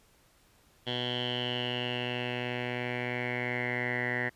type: tone with low-pass filter sweep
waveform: 10% pulse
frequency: 123 Hz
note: B2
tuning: 7 cents flat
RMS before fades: -33 dBFS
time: 0.86-4.3 s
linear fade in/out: 20 ms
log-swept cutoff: 3300 to 1900 Hz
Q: 9.5
effects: pink hiss -64 dBFS RMS until 4.35 s + resampled to 32000 Hz